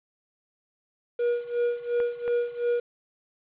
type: tone with tremolo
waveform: triangle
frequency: 479 Hz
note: A#4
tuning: 47 cents sharp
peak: -19 dBFS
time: 1.19-2.8 s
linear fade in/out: 5 ms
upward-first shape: sine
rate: 2.8 Hz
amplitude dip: 85%
type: clicks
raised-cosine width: 0.5 ms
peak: -23 dBFS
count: 2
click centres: 2.002 / 2.279 s
effects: resampled to 8000 Hz + 9-bit